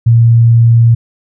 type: tone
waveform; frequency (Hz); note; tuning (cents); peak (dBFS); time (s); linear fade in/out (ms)
sine; 116.3; A#2; -4; -3; 0.06-0.95; 10
effects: none